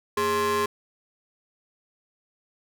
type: ring-modulated tone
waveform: 45% pulse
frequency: 320.5 Hz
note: E4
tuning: 49 cents flat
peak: -19 dBFS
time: 0.17-0.66 s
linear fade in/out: 5 ms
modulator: 732 Hz
effects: none